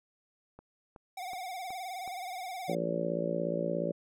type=click train; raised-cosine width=1 ms; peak=-35 dBFS; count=5; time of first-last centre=0.59-2.077 s; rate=2.69 Hz
type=tone with vibrato; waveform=square; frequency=736 Hz; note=F#5; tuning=9 cents flat; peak=-38 dBFS; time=1.17-2.75 s; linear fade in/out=5 ms; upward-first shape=sine; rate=19 Hz; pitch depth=84 cents each way
type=harmonic tone; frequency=57 Hz; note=A#1; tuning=38 cents flat; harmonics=3 / 4 / 5 / 6 / 7 / 8 / 9 / 10; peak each=-36 / -40 / -42 / -39 / -41 / -40 / -38 / -34 dBFS; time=2.68-3.92 s; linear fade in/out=10 ms
effects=none